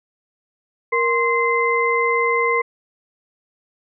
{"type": "tone cluster", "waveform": "sine", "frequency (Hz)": [469, 1051, 2068], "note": ["A#4", "C6", "C7"], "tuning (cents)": [11, 7, -21], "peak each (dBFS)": -20, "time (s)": [0.92, 2.62], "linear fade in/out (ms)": 10, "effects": []}